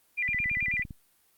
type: tone with vibrato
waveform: sine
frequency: 2185 Hz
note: C#7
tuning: 26 cents flat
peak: -26 dBFS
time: 0.17-0.84 s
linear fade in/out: 20 ms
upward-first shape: square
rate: 9.2 Hz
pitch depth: 160 cents each way
type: click train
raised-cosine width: 5 ms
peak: -28 dBFS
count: 12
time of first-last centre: 0.29-0.908 s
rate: 17.8 Hz
effects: white hiss -66 dBFS RMS until 1.37 s + Opus 32 kbps